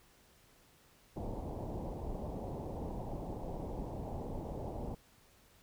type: low-pass noise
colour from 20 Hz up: pink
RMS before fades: -41 dBFS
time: 1.16-4.95 s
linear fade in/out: 5 ms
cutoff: 900 Hz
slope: 48 dB/octave
effects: pink hiss -65 dBFS RMS until 5.62 s